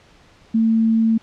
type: tone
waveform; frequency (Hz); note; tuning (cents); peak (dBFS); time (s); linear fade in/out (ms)
sine; 224.3; A3; +34; -13; 0.54-1.18; 10
effects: pink hiss -51 dBFS RMS until 1.22 s + low-pass 5000 Hz 12 dB/octave